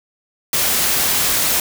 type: noise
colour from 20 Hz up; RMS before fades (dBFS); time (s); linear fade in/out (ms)
white; -17; 0.53-1.6; 2
effects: none